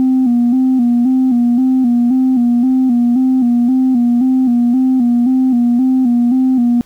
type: tone with vibrato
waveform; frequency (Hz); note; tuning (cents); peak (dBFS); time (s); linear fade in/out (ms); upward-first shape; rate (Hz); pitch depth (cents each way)
sine; 249.4; B3; +17; -7; 0-6.81; 0; square; 1.9; 68
effects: tanh soft clip ceiling -6 dBFS + pink hiss -48 dBFS RMS until 6.85 s